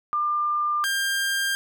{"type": "tone pair in turn", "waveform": ["sine", "sawtooth"], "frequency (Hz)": [1197, 1597.8], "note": ["D6", "G6"], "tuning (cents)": [33, 33], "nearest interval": "perfect fourth", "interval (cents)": 500, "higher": "second", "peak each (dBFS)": [-21, -19], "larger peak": "second", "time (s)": [[0.13, 0.84], [0.84, 1.55]], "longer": "neither", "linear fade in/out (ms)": 0, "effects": []}